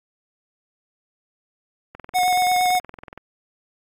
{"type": "click train", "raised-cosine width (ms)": 0.5, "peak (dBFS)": -22, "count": 27, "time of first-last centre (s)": [1.95, 3.176], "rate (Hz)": 21.2}
{"type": "tone with vibrato", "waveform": "square", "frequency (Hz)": 729, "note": "F#5", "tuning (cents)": -26, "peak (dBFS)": -17, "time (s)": [2.14, 2.8], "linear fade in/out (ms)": 20, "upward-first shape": "sine", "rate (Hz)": 8.7, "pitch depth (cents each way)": 15}
{"effects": ["AAC 48 kbps"]}